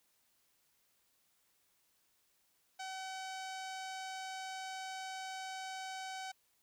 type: tone with low-pass filter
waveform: sawtooth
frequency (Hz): 759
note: F#5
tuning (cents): +44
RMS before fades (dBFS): -44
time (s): 2.79-6.32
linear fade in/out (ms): 10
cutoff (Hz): 6700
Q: 1.4
effects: white hiss -75 dBFS RMS until 6.62 s